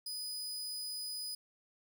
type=tone; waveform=sawtooth; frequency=4978 Hz; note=D#8; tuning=in tune; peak=-36 dBFS; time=0.06-1.35 s; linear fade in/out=5 ms; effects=13-bit